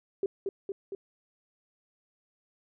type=tone with echo; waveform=sine; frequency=392 Hz; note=G4; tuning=in tune; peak=-25 dBFS; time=0.23-0.26 s; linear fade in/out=2 ms; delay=230 ms; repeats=3; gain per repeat=-3 dB; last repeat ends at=0.95 s; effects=none